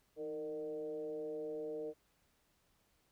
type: tone with frequency modulation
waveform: sine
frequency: 459.9 Hz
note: A#4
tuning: 23 cents flat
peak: -39 dBFS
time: 0.16-1.94 s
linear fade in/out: 50 ms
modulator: 147 Hz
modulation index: 0.75
effects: pink hiss -75 dBFS RMS until 3.11 s